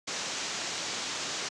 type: low-pass noise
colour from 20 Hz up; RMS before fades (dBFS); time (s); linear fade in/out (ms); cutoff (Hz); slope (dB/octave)
white; -35; 0.07-1.49; 10; 7200; 48
effects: high-pass 150 Hz 12 dB/octave